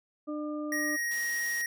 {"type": "harmonic tone", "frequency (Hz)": 300, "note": "D4", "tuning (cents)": 37, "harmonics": [1, 2, 4], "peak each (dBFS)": [-33, -39, -44], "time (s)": [0.27, 0.97], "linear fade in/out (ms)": 20}
{"type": "tone", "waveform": "square", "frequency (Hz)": 1884, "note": "A#6", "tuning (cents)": 18, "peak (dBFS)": -30, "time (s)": [0.72, 1.66], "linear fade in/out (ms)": 2}
{"type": "high-pass noise", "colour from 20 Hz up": "white", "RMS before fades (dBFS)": -45, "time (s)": [1.11, 1.62], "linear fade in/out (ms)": 5, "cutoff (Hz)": 150, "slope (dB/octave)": 48}
{"effects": []}